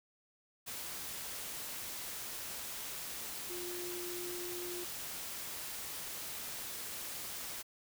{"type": "tone in noise", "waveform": "sine", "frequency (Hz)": 353.9, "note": "F4", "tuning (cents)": 23, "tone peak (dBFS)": -42, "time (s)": [3.49, 4.85], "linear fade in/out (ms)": 20, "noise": "white", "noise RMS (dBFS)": -43, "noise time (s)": [0.66, 7.63], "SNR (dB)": -2, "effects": []}